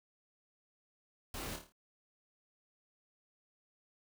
pink noise with echo, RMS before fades -43 dBFS, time 1.34-1.56 s, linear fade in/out 2 ms, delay 27 ms, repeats 6, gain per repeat -5 dB, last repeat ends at 1.722 s, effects none

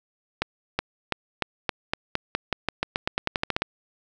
accelerating click train, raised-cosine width 0.3 ms, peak -7 dBFS, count 20, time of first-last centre 0.42-3.62 s, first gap 370 ms, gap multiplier 0.9, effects none

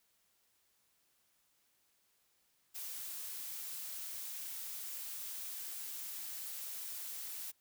blue noise, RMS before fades -44 dBFS, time 2.74-7.52 s, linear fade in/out 20 ms, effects white hiss -75 dBFS RMS until 7.6 s

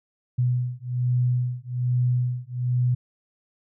sine beating tone pair, 123.47 / 124.67 Hz, B2 / B2, 0 / +17 cents, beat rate 1.2 Hz, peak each -24 dBFS, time 0.38-2.95 s, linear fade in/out 10 ms, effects none

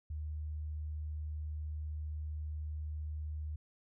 sine tone, 76.3 Hz, D#2, 33 cents flat, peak -37 dBFS, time 0.1-3.56 s, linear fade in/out 5 ms, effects none

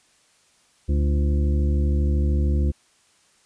harmonic tone with a mistuned harmonic, 73 Hz, D2, 10 cents flat, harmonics 1 / 2 / 3 / 4 / 5 / 7, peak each -18 / -29 / -30 / -35 / -33 / -40 dBFS, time 0.88-2.72 s, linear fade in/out 20 ms, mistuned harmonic 5, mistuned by -91 cents, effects white hiss -60 dBFS RMS until 3.45 s + resampled to 22050 Hz

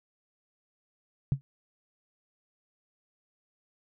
sine tone with exponential decay, 136.8 Hz, C#3, 23 cents flat, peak -18 dBFS, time 1.32-1.41 s, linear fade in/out 0 ms, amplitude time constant 18 ms, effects none

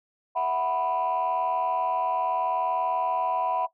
sine chord, E suspended second, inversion none, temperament equal, 659.3 / 740 / 987.8 Hz, E5 / F#5 / B5, 0 / 0 / 0 cents, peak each -29 / -26 / -26 dBFS, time 0.35-3.67 s, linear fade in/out 20 ms, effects noise-tail reverb RT60 0.1 s tail -17 dB re dry + tanh soft clip ceiling -18 dBFS

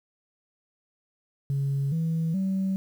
sine tone with pitch steps, 138.59 / 162.92 / 191.52 Hz, C#3 / E3 / G3, 0 / -20 / -40 cents, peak -22 dBFS, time 1.5-2.76 s, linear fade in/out 0 ms, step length 420 ms, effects tanh soft clip ceiling -21 dBFS + 9-bit

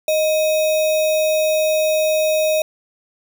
sine tone with sample-and-hold, 622.3 Hz, D#5, in tune, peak -14 dBFS, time 0.08-2.62 s, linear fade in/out 2 ms, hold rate 3150 Hz, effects none

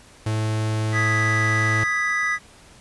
45% pulse tone, 109 Hz, A2, 16 cents flat, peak -21 dBFS, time 0.26-1.84 s, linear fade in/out 5 ms
triangle chord, G# minor, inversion second, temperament equal, 1244.5 / 1661.2 / 1975.5 Hz, D#6 / G#6 / B6, 0 / 0 / 0 cents, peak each -25 / -26 / -20 dBFS, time 0.92-2.39 s, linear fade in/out 50 ms
effects pink hiss -49 dBFS RMS until 2.8 s + resampled to 24000 Hz

